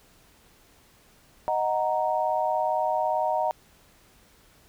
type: chord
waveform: sine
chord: D# minor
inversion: none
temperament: equal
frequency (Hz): 622.3 / 740 / 932.3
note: D#5 / F#5 / A#5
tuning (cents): 0 / 0 / 0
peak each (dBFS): -27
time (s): 1.48-3.51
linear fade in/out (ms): 0
effects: pink hiss -58 dBFS RMS until 4.68 s